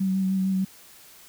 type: tone with vibrato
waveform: sine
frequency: 190.2 Hz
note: F#3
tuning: 48 cents sharp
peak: -21 dBFS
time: 0-0.65 s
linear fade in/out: 10 ms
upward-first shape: sine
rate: 6.6 Hz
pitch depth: 19 cents each way
effects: white hiss -50 dBFS RMS until 1.28 s